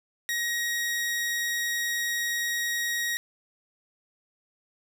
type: tone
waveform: sawtooth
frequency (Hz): 1889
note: A#6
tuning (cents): +22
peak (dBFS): -23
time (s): 0.29-3.17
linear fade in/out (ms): 0
effects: none